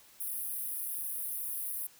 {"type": "high-pass noise", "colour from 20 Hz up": "pink", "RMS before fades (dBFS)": -37, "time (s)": [0.2, 1.87], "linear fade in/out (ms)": 5, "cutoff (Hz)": 9600, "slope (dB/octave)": 96, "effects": ["white hiss -59 dBFS RMS until 1.99 s"]}